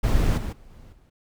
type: noise with level steps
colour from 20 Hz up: brown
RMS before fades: -20 / -29 / -48 / -46 / -54 dBFS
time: 0.03-1.1 s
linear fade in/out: 10 ms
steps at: 0.37 / 0.52 / 0.7 / 0.92 s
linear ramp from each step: 10 ms
effects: none